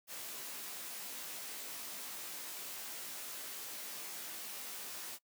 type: noise with comb filter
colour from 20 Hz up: white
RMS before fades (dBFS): -45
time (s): 0.07-5.19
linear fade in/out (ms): 50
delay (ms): 17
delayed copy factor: -0.8
effects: noise-tail reverb RT60 0.1 s tail -22 dB re dry + high-pass 200 Hz 12 dB/octave